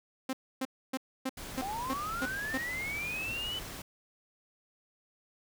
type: tone bursts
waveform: sawtooth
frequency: 262.6 Hz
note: C4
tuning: 6 cents sharp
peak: -27 dBFS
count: 8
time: 0.29-2.578 s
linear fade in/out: 5 ms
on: 41 ms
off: 280 ms
type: noise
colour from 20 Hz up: pink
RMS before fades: -43 dBFS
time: 1.37-3.82 s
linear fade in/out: 5 ms
type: linear sweep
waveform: sine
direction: up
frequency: 740 to 3025 Hz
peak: -34 dBFS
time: 1.62-3.59 s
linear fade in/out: 2 ms
effects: none